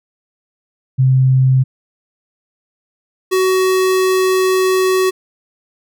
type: tone pair in turn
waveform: sine / square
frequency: 130.81 / 374.6 Hz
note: C3 / F#4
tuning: 0 / +21 cents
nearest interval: octave + tritone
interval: 1821 cents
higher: second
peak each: -8 / -12 dBFS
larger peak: first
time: 0.98-1.64 / 3.31-5.11 s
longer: second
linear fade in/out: 20 ms
effects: none